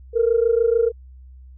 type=tone pair together; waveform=sine; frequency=450 / 476.8 Hz; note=A4 / A#4; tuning=+39 / +39 cents; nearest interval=minor second; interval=100 cents; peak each=-17 dBFS; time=0.13-0.92 s; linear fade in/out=50 ms; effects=tanh soft clip ceiling -8 dBFS + added 64 Hz sine -40 dBFS peak until 1.57 s